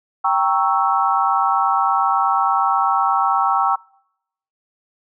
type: chord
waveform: sine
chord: G diminished seventh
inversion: none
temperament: equal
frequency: 784 / 932.3 / 1108.7 / 1318.5 Hz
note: G5 / Bb5 / Db6 / Fb6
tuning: 0 / 0 / 0 / 0 cents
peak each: -19 / -21 / -20 / -20 dBFS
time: 0.24-3.76 s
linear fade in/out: 10 ms
effects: noise-tail reverb RT60 0.8 s tail -26 dB re dry